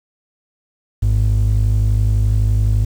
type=ring-modulated tone; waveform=triangle; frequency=79 Hz; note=D#2; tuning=27 cents sharp; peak=-6 dBFS; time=1.02-2.85 s; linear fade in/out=10 ms; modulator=25.9 Hz; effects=tanh soft clip ceiling -5 dBFS + 7-bit